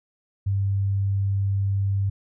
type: tone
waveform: sine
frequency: 98.6 Hz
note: G2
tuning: 11 cents sharp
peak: -20 dBFS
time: 0.46-2.1 s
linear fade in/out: 10 ms
effects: none